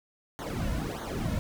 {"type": "noise with flanger", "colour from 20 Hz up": "brown", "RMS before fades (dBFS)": -32, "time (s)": [0.39, 1.39], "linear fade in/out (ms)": 0, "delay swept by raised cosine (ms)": [0.38, 2.58], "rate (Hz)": 1.6, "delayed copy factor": -0.95, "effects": []}